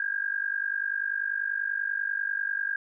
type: tone with amplitude modulation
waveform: sine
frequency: 1615 Hz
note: G#6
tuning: 49 cents flat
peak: -23 dBFS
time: 0-2.76 s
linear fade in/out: 2 ms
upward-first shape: sine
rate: 50.2 Hz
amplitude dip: 85%
effects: none